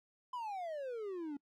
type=exponential sweep; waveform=triangle; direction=down; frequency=1025 to 277.2 Hz; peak=-37 dBFS; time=0.33-1.37 s; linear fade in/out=5 ms; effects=noise-tail reverb RT60 0.1 s tail -25 dB re dry